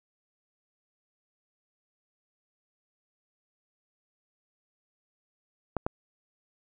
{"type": "clicks", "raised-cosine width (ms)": 1, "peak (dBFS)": -14, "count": 2, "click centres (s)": [5.767, 5.865], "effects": []}